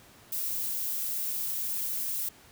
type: noise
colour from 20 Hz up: violet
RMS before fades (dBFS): -32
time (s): 0.32-2.29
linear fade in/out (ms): 5
effects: pink hiss -55 dBFS RMS until 2.51 s + high-pass 60 Hz 12 dB/octave